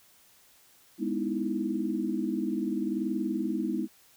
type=chord; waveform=sine; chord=E major seventh; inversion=first; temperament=just; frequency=206 / 247.2 / 309 / 329.6 Hz; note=G#3 / B3 / D#4 / E4; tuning=-14 / +2 / -12 / 0 cents; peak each=-33 dBFS; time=0.98-3.88 s; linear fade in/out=50 ms; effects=white hiss -60 dBFS RMS until 4.16 s